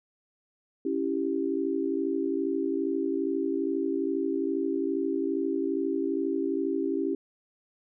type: chord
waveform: sine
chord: C# diminished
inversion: none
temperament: equal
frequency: 277.2 / 329.6 / 392 Hz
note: C#4 / E4 / G4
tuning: 0 / 0 / 0 cents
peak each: -30 dBFS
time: 0.85-7.15 s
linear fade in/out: 5 ms
effects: none